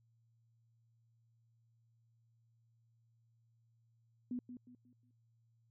sine tone with echo, 246.9 Hz, B3, in tune, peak -37 dBFS, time 4.31-4.39 s, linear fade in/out 2 ms, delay 180 ms, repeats 4, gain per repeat -9 dB, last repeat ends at 5.11 s, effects added 115 Hz sine -70 dBFS peak until 5.7 s

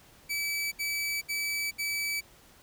sawtooth tone bursts, 2300 Hz, D7, 37 cents flat, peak -26 dBFS, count 4, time 0.29-2.211 s, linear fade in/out 20 ms, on 430 ms, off 67 ms, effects pink hiss -57 dBFS RMS until 2.62 s

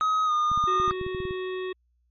triangle tone with pitch glide, 1266 to 1219.3 Hz, D#6 to D#6, +30 to -35 cents, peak -19 dBFS, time 0.01-0.91 s, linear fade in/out 0 ms, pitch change -65 cents, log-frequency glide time 0.25-0.32 s
clicks, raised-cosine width 5 ms, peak -24 dBFS, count 12, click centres 0.516 / 0.576 / 0.64 / 0.8 / 0.879 / 0.911 / 1.013 / 1.065 / 1.148 / 1.203 / 1.253 / 1.309 s
harmonic tone, 371 Hz, F#4, 5 cents sharp, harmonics 1 / 3 / 5 / 7 / 9 / 10, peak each -29 / -41 / -41 / -45 / -47 / -50 dBFS, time 0.67-1.73 s, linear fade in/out 10 ms
effects added 60 Hz sine -65 dBFS peak until 2.1 s + MP3 32 kbps

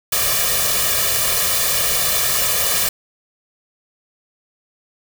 white noise with comb filter, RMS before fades -18 dBFS, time 0.12-2.89 s, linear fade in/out 5 ms, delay 1.7 ms, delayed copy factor +0.9, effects none

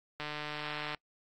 click train, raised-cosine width 0.3 ms, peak -22 dBFS, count 113, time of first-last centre 0.2-0.947 s, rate 150 Hz, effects noise-tail reverb RT60 0.1 s tail -24 dB re dry + AAC 48 kbps

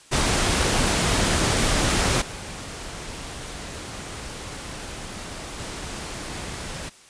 pink noise with level steps, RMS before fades -21 / -35 / -33 dBFS, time 0.11-6.9 s, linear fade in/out 20 ms, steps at 2.21 / 5.59 s, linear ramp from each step 10 ms, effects white hiss -50 dBFS RMS until 7.09 s + resampled to 22050 Hz

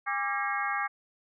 harmonic tone with a mistuned harmonic, 270.3 Hz, C#4, 44 cents flat, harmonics 3 / 4 / 5 / 6 / 7 / 8, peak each -34 / -32 / -41 / -34 / -38 / -36 dBFS, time 0.06-0.88 s, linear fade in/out 20 ms, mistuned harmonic 4, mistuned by +140 cents, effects none

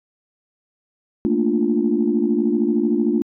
sine chord, Bb major seventh, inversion third, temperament equal, 220 / 233.1 / 293.7 / 349.2 Hz, A3 / Bb3 / D4 / F4, 0 / 0 / 0 / 0 cents, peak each -21 dBFS, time 1.25-3.22 s, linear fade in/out 0 ms, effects tanh soft clip ceiling -6 dBFS

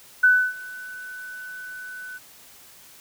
sine tone with ADSR envelope, 1499 Hz, F#6, 22 cents sharp, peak -11 dBFS, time 0.23-2.19 s, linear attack 10 ms, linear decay 290 ms, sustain -23 dB, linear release 26 ms, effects white hiss -49 dBFS RMS until 3 s

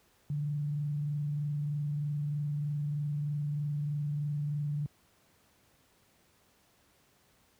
sine tone with frequency modulation, 146.83 Hz, D3, in tune, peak -30 dBFS, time 0.3-4.86 s, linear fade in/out 0 ms, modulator 23.2 Hz, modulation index 0.21, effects pink hiss -67 dBFS RMS until 7.59 s + high-pass 60 Hz 12 dB/octave

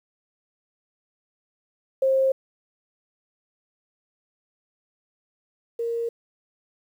sine tone pair in turn, 532 / 465.2 Hz, C5 / A#4, +29 / -4 cents, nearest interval major second, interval 233 cents, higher first, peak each -17 / -24 dBFS, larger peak first, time 2.02-2.32 / 5.79-6.09 s, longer neither, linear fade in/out 5 ms, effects 9-bit

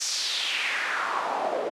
pink noise with band-pass filter sweep, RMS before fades -28 dBFS, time 0-1.7 s, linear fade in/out 20 ms, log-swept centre 6300 to 480 Hz, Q 3, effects high-pass 300 Hz 12 dB/octave + low-pass 10000 Hz 12 dB/octave

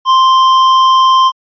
triangle tone with tanh clipping, 1046.5 Hz, C6, in tune, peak -7 dBFS, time 0.05-1.32 s, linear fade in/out 50 ms, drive 17 dB, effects resampled to 11025 Hz

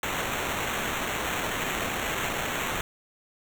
violet noise with sample-and-hold, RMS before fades -30 dBFS, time 0.03-2.81 s, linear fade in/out 2 ms, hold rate 4900 Hz, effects none

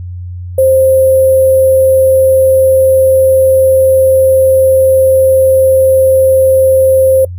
sine tone with sample-and-hold, 527 Hz, C5, 12 cents sharp, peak -4 dBFS, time 0.58-7.25 s, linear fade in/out 5 ms, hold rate 11025 Hz, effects noise-tail reverb RT60 0.1 s tail -25 dB re dry + added 89 Hz sine -20 dBFS peak until 7.38 s

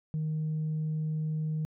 sine tone, 155.56 Hz, D#3, in tune, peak -27 dBFS, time 0.14-1.65 s, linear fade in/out 0 ms, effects tanh soft clip ceiling -26 dBFS

